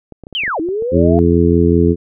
clicks, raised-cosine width 2 ms, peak -20 dBFS, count 9, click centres 0.123 / 0.237 / 0.269 / 0.327 / 0.436 / 0.479 / 0.596 / 0.688 / 0.823 s
sine linear two-way sweep, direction down then up, 3222 to 308.1 to 696 Hz, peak -16 dBFS, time 0.35-1.19 s, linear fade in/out 0 ms, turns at 0.6 s
harmonic tone, 85.2 Hz, F2, 42 cents flat, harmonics 1 / 2 / 3 / 4 / 5, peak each -15 / -15 / -15 / -15 / -15 dBFS, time 0.91-1.96 s, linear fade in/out 50 ms
effects none

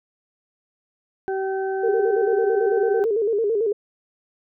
harmonic tone, 384.2 Hz, G4, 35 cents flat, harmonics 1 / 2 / 4, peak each -23 / -29 / -35 dBFS, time 1.28-3.04 s, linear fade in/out 0 ms
sine tone with vibrato, 431 Hz, A4, 36 cents flat, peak -18 dBFS, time 1.83-3.73 s, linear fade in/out 10 ms, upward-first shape square, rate 9 Hz, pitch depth 100 cents each way
effects none

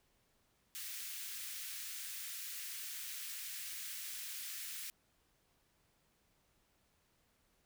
white high-pass noise, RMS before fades -45 dBFS, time 0.75-4.9 s, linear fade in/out 0 ms, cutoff 1600 Hz, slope 24 dB/octave, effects pink hiss -75 dBFS RMS until 7.65 s

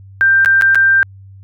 sine tone with dropouts, 1575 Hz, G6, 8 cents sharp, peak -7 dBFS, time 0.21-1.03 s, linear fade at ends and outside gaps 0 ms, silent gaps 0.448-0.459 / 0.612-0.621 / 0.747-0.755 s, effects added 97 Hz sine -35 dBFS peak until 1.43 s

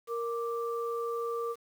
sine tone pair together, 466.2 / 1174.7 Hz, A#4 / D6, 0 / 0 cents, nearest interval octave + major third, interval 1600 cents, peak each -32 / -36 dBFS, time 0.07-1.56 s, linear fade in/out 50 ms, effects 9-bit

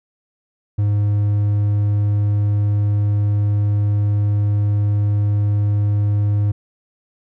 triangle tone, 103.1 Hz, G#2, 12 cents flat, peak -12 dBFS, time 0.78-6.52 s, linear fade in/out 10 ms, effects none

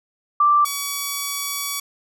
sine / 5% pulse tone pair in turn, 1174.7 / 1134.7 Hz, D6 / C#6, 0 / +40 cents, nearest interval minor second, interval 60 cents, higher first, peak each -12 dBFS, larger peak neither, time 0.4-0.65 / 0.65-1.8 s, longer second, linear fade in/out 5 ms, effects none

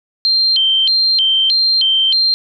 sine tone with vibrato, 3612 Hz, A7, 45 cents sharp, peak -10 dBFS, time 0.25-2.34 s, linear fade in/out 0 ms, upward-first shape square, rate 1.6 Hz, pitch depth 250 cents each way, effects none

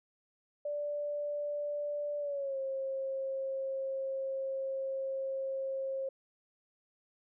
sine tone with pitch glide, 585 to 536.4 Hz, D5 to C5, -7 to +43 cents, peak -33 dBFS, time 0.65-6.09 s, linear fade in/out 5 ms, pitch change -150 cents, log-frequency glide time 2.19-2.58 s, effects none

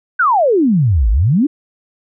sine exponential two-way sweep, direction down then up, 1568 to 49 to 318.6 Hz, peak -9 dBFS, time 0.19-1.47 s, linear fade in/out 10 ms, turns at 1.1 s, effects none

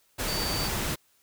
sine tone in noise, 4596 Hz, D8, 38 cents flat, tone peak -32 dBFS, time 0.27-0.69 s, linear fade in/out 20 ms, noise pink, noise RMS -30 dBFS, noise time 0.18-0.96 s, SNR -5 dB, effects white hiss -66 dBFS RMS until 1.22 s

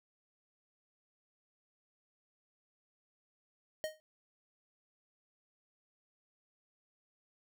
square tone with exponential decay, 622.3 Hz, D#5, in tune, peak -32 dBFS, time 3.84-4 s, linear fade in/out 0 ms, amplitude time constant 34 ms, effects none

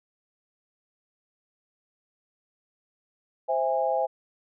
sine chord, C augmented, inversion none, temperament equal with one note detuned, 523.3 / 659.3 / 819.2 Hz, C5 / E5 / G#5, 0 / 0 / -24 cents, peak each -27 dBFS, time 3.48-4.07 s, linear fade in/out 20 ms, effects none

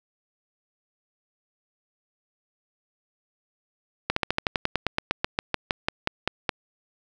slowing click train, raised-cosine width 0.3 ms, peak -6 dBFS, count 20, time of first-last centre 4.1-6.492 s, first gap 64 ms, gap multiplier 1.07, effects none

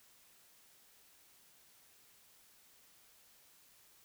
silence, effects white hiss -65 dBFS RMS until 4.04 s

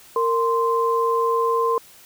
sine tone pair together, 461 / 1042 Hz, A#4 / C6, -19 / -7 cents, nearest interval octave + major second, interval 1412 cents, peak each -20 dBFS, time 0.16-1.78 s, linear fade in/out 2 ms, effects white hiss -48 dBFS RMS until 2.05 s

